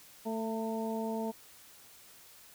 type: harmonic tone with a mistuned harmonic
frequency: 222.3 Hz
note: A3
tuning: 18 cents sharp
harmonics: 1 / 2 / 3 / 4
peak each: -35 / -38 / -40 / -41 dBFS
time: 0.25-1.32 s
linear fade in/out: 20 ms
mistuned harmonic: 4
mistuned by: +25 cents
effects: white hiss -56 dBFS RMS until 2.54 s